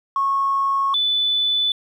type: tone pair in turn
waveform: triangle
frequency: 1097 / 3490 Hz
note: C#6 / A7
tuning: -18 / -15 cents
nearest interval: octave + minor sixth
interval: 2003 cents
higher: second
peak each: -13 dBFS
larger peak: neither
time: 0.16-0.94 / 0.94-1.72 s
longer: neither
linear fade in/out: 2 ms
effects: tanh soft clip ceiling -15 dBFS